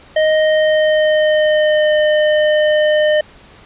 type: tone with pitch glide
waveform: square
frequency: 622.3 to 608.4 Hz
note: D#5 to D#5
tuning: 0 to -39 cents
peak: -11 dBFS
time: 0.16-3.21 s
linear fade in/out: 5 ms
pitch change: -39 cents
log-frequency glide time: 0.34-1.98 s
effects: pink hiss -43 dBFS RMS until 3.65 s + resampled to 8000 Hz